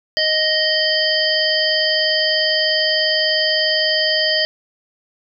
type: harmonic tone with a mistuned harmonic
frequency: 622.3 Hz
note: D#5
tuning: in tune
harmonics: 1 / 3 / 5 / 7 / 8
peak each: -21 / -21 / -21 / -21 / -21 dBFS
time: 0.17-4.45 s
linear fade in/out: 0 ms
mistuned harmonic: 7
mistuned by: +90 cents
effects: none